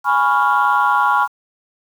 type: chord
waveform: sine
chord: C# dominant seventh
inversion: second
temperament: equal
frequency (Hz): 830.6 / 987.8 / 1108.7 / 1396.9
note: G#5 / B5 / C#6 / E#6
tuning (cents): 0 / 0 / 0 / 0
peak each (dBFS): -17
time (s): 0.04-1.28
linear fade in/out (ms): 50
effects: tanh soft clip ceiling -5 dBFS + 7-bit